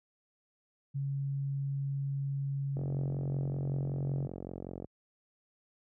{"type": "tone", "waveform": "sine", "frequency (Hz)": 138.59, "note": "C#3", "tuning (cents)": 0, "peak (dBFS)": -31, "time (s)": [0.94, 4.28], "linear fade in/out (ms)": 20}
{"type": "click train", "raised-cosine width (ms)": 2, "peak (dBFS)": -27, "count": 95, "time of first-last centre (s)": [2.77, 4.845], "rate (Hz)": 45.3}
{"effects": ["high-pass 60 Hz 12 dB/octave"]}